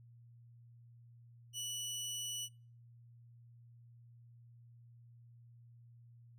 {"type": "tone", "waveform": "20% pulse", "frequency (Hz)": 2953, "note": "F#7", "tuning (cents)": -4, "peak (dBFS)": -34, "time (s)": [1.53, 2.49], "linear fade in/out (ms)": 50, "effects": ["noise-tail reverb RT60 0.4 s tail -24 dB re dry", "added 118 Hz sine -57 dBFS peak until 6.38 s"]}